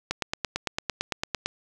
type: click train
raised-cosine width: 0.2 ms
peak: -9 dBFS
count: 13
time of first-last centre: 0.11-1.46 s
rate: 8.89 Hz
effects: 7-bit